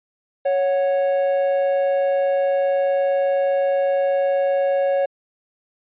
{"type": "tone pair together", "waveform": "triangle", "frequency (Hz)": [554.4, 735.1], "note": ["C#5", "F#5"], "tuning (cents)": [0, -11], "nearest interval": "perfect fourth", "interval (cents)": 489, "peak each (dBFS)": [-15, -24], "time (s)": [0.45, 5.06], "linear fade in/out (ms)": 10, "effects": ["resampled to 8000 Hz"]}